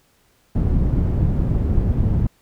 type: low-pass noise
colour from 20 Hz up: white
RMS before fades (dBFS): -18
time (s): 0.55-2.27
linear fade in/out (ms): 5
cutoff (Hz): 120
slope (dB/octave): 12
effects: pink hiss -60 dBFS RMS until 2.41 s